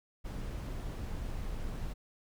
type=noise; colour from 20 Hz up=brown; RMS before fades=-38 dBFS; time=0.24-1.94 s; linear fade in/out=20 ms; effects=none